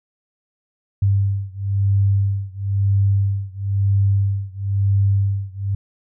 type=beating tone pair; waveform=sine; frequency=98.6 / 99.6 Hz; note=G2 / G2; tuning=+11 / +28 cents; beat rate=1 Hz; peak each=-18 / -19 dBFS; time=1.02-5.75 s; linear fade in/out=5 ms; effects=none